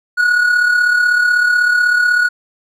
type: tone with amplitude modulation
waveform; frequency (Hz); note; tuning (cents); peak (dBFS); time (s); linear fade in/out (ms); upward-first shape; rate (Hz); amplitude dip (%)
triangle; 1458; F#6; -26; -6; 0.17-2.29; 20; sine; 36.1; 50
effects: none